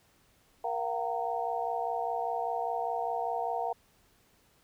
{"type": "tone cluster", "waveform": "sine", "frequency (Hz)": [471.8, 693, 758, 922], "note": ["A#4", "F5", "F#5", "A#5"], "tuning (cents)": [21, -14, 42, -19], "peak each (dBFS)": [-37, -34, -34, -37], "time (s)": [0.64, 3.73], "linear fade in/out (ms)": 5, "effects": ["pink hiss -66 dBFS RMS until 4.63 s"]}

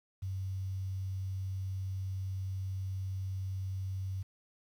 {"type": "tone with quantisation", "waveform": "sine", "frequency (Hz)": 95.2, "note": "F#2", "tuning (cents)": 50, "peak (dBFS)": -34, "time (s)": [0.22, 4.23], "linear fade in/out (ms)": 10, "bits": 10, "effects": []}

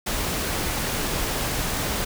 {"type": "noise", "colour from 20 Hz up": "pink", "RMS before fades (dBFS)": -26, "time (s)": [0.06, 2.05], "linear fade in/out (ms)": 10, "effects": []}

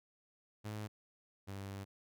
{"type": "tone pair in turn", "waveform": "sawtooth", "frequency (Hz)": [106.2, 98.31], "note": ["G#2", "G2"], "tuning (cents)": [39, 5], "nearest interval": "minor second", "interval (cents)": 134, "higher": "first", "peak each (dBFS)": [-37, -39], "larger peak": "first", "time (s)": [[0.64, 0.88], [1.47, 1.85]], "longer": "second", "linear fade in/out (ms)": 20, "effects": []}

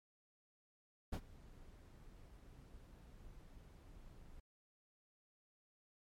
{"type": "noise with ADSR envelope", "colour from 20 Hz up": "brown", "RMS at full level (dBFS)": -37, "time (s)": [1.12, 4.4], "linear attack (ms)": 15, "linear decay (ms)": 66, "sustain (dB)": -21, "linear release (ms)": 4, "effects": ["MP3 64 kbps"]}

